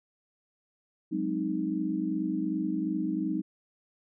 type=chord; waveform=sine; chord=Ab dominant seventh; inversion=third; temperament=equal; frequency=185 / 207.7 / 261.6 / 311.1 Hz; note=Gb3 / Ab3 / C4 / Eb4; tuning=0 / 0 / 0 / 0 cents; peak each=-34 / -35 / -35 / -30 dBFS; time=1.11-3.42 s; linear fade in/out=20 ms; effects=none